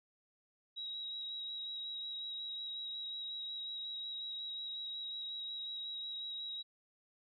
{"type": "tone with vibrato", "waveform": "sine", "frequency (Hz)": 3840, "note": "B7", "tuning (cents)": -49, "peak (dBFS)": -40, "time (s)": [0.76, 6.63], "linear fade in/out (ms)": 20, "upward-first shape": "square", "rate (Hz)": 5.5, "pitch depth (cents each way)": 10, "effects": []}